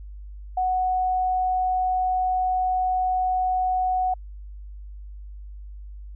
sine tone, 740 Hz, F#5, in tune, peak -20 dBFS, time 0.57-4.14 s, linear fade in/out 5 ms, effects added 50 Hz sine -36 dBFS peak until 6.15 s

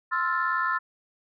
sine chord, F major seventh, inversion second, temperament equal, 1046.5 / 1318.5 / 1396.9 / 1760 Hz, C6 / E6 / F6 / A6, 0 / 0 / 0 / 0 cents, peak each -28 / -28 / -29 / -29 dBFS, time 0.11-0.79 s, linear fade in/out 20 ms, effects tanh soft clip ceiling -14 dBFS

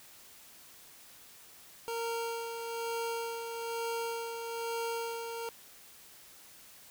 25% pulse tone with tremolo, 462 Hz, A#4, 16 cents flat, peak -29 dBFS, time 1.88-5.49 s, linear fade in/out 0 ms, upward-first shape sine, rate 1.1 Hz, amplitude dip 45%, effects white hiss -55 dBFS RMS until 6.9 s

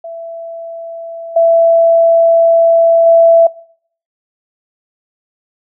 sine tone with level steps, 666 Hz, E5, 18 cents sharp, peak -23 / -5 / -3 dBFS, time 0.04-3.47 s, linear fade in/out 5 ms, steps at 1.36 / 3.06 s, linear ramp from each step 5 ms, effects noise-tail reverb RT60 0.6 s tail -22 dB re dry

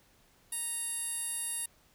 15% pulse tone with band-pass filter, 931 Hz, A#5, 2 cents flat, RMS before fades -36 dBFS, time 0.52-1.66 s, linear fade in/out 5 ms, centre 11000 Hz, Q 5.5, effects pink hiss -65 dBFS RMS until 1.94 s

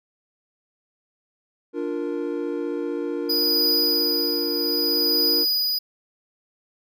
triangle chord, Bb major, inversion first, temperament equal, 293.7 / 349.2 / 466.2 Hz, D4 / F4 / Bb4, 0 / 0 / 0 cents, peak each -27 dBFS, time 1.73-5.46 s, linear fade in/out 50 ms
square tone with tremolo, 4939 Hz, D#8, 14 cents flat, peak -18 dBFS, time 3.29-5.79 s, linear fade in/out 10 ms, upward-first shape triangle, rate 0.63 Hz, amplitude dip 60%
effects none

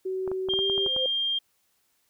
sine tone with pitch glide, 376.4 to 391.7 Hz, F#4 to G4, +30 to -1 cents, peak -27 dBFS, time 0.05-0.88 s, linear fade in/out 10 ms, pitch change +69 cents, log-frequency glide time 0.45-0.66 s
clicks, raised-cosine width 1 ms, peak -23 dBFS, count 9, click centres 0.277 / 0.316 / 0.487 / 0.537 / 0.59 / 0.698 / 0.779 / 0.863 / 0.964 s
sine tone, 3200 Hz, G7, 35 cents sharp, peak -24 dBFS, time 0.49-1.39 s, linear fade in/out 10 ms
sine tone with exponential growth, 518 Hz, C5, 17 cents flat, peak -25 dBFS, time 0.6-1.06 s, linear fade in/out 2 ms, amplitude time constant 99 ms
effects white hiss -70 dBFS RMS until 2.09 s

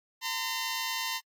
10% pulse tone pair together, 913.2 / 1022 Hz, A#5 / C6, -36 / -41 cents, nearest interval major second, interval 195 cents, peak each -25 dBFS, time 0.21-1.21 s, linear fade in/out 50 ms, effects AAC 64 kbps

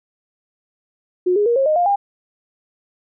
sine tone with pitch steps, 362.3 / 413.8 / 472.6 / 539.7 / 616.4 / 704 / 804 Hz, F#4 / G#4 / A#4 / C#5 / D#5 / F5 / G5, -36 / -6 / +24 / -46 / -16 / +14 / +44 cents, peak -13 dBFS, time 1.26-1.96 s, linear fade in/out 10 ms, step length 100 ms, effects none

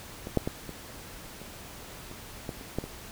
clicks, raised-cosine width 2 ms, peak -23 / -9 / -16 / -25 / -30 / -30 / -20 / -29 / -15 / -24 dBFS, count 10, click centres 0.271 / 0.373 / 0.475 / 0.693 / 1.416 / 2.114 / 2.492 / 2.611 / 2.786 / 2.84 s, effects pink hiss -45 dBFS RMS until 3.11 s

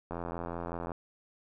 click train, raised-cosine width 1 ms, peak -23 dBFS, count 70, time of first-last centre 0.11-0.918 s, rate 85.4 Hz, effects none

